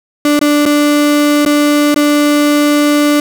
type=tone with dropouts; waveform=35% pulse; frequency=293.7 Hz; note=D4; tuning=in tune; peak=-6 dBFS; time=0.25-3.2 s; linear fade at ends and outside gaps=2 ms; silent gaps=0.392-0.413 / 0.655-0.661 / 1.451-1.461 / 1.944-1.96 s; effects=7-bit